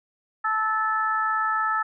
harmonic tone, 436.7 Hz, A4, 13 cents flat, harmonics 2 / 3 / 4, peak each -29 / -23 / -28 dBFS, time 0.44-1.83 s, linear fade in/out 10 ms, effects none

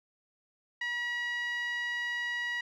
10% pulse tone with band-pass filter, 962 Hz, B5, 46 cents flat, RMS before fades -34 dBFS, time 0.81-2.61 s, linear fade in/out 5 ms, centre 1900 Hz, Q 3.7, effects none

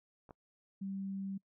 clicks, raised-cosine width 1 ms, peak -43 / -36 dBFS, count 2, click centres 0.292 / 0.308 s
sine tone, 194.6 Hz, G3, 12 cents flat, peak -37 dBFS, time 0.81-1.38 s, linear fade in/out 10 ms
effects noise-tail reverb RT60 0.1 s tail -26 dB re dry

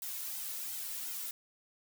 blue noise with flanger, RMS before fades -40 dBFS, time 0.02-1.31 s, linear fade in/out 2 ms, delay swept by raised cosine 1.7 to 2.62 ms, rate 2.8 Hz, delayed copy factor -0.85, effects none

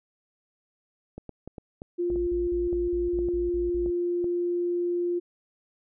clicks, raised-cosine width 2 ms, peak -25 dBFS, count 12, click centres 1.18 / 1.293 / 1.476 / 1.582 / 1.819 / 2.102 / 2.159 / 2.729 / 3.189 / 3.287 / 3.861 / 4.243 s
sine tone, 350 Hz, F4, 4 cents sharp, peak -24 dBFS, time 1.98-5.2 s, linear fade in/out 20 ms
sine tone bursts, 56.2 Hz, A1, 37 cents sharp, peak -33 dBFS, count 9, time 2.11-3.902 s, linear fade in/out 5 ms, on 160 ms, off 44 ms
effects none

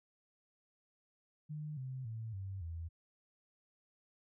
sine tone with pitch steps, 151.4 / 130.29 / 112.12 / 96.48 / 83.03 Hz, D#3 / C3 / A2 / G2 / E2, -47 / -7 / +33 / -27 / +13 cents, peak -40 dBFS, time 1.49-2.89 s, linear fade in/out 20 ms, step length 280 ms, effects none

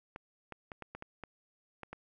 clicks, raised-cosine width 0.5 ms, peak -28 dBFS, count 9, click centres 0.161 / 0.523 / 0.718 / 0.823 / 0.95 / 1.024 / 1.237 / 1.833 / 1.93 s, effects none

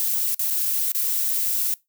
violet noise with dropouts, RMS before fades -23 dBFS, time 0-1.74 s, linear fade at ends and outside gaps 0 ms, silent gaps 0.345-0.394 / 0.502-0.507 / 0.918-0.948 s, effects noise-tail reverb RT60 0.2 s tail -22 dB re dry

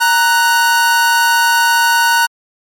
45% pulse tone pair together, 932.3 / 1484.2 Hz, A#5 / F#6, 0 / +5 cents, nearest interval minor sixth, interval 805 cents, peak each -12 dBFS, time 0-2.27 s, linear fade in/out 20 ms, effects MP3 64 kbps

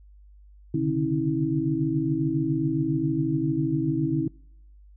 sine tone cluster, 128.8 / 141.8 / 149.1 / 271.4 / 323.6 Hz, C3 / C#3 / D3 / C#4 / E4, -27 / +40 / +27 / -36 / -32 cents, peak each -33 / -30 / -29 / -29 / -25 dBFS, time 0.74-4.28 s, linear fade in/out 5 ms, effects noise-tail reverb RT60 0.8 s tail -26 dB re dry + added 50 Hz sine -48 dBFS peak until 4.96 s

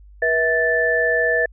sine tone cluster, 482.8 / 648 / 1758 Hz, B4 / E5 / A6, -39 / -30 / -2 cents, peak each -21 / -22 / -18 dBFS, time 0.22-1.46 s, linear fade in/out 5 ms, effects added 50 Hz sine -42 dBFS peak until 1.52 s

